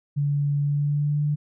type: tone with pitch glide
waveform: sine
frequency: 143.8 to 147.84 Hz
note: D3 to D3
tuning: -36 to +12 cents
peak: -20 dBFS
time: 0.16-1.36 s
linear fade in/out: 20 ms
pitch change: +48 cents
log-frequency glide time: 0.61-1.25 s
effects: none